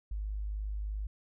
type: tone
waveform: sine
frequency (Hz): 51.5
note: G#1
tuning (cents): -14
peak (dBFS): -33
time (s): 0.11-1.07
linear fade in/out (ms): 5
effects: none